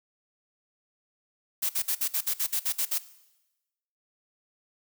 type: noise bursts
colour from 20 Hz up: blue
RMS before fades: -27 dBFS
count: 11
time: 1.62-2.984 s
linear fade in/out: 10 ms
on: 74 ms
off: 55 ms
effects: noise-tail reverb RT60 1.0 s tail -17 dB re dry